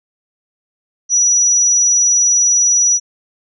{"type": "tone", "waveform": "sine", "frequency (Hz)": 5860, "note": "F#8", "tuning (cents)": -18, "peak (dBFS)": -9, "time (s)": [1.09, 3], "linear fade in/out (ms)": 50, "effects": []}